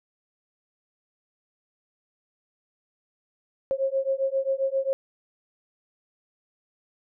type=beating tone pair; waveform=sine; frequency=535 / 542.5 Hz; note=C5 / C#5; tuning=+38 / -37 cents; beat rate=7.5 Hz; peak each=-26 dBFS; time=3.71-4.93 s; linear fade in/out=0 ms; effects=none